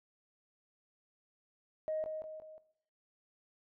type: tone with echo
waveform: sine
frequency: 625 Hz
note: D#5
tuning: 8 cents sharp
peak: -32 dBFS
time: 1.88-2.04 s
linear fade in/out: 0 ms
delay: 180 ms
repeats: 3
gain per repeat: -6 dB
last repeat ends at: 2.58 s
effects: noise-tail reverb RT60 0.7 s tail -17 dB re dry + tanh soft clip ceiling -28 dBFS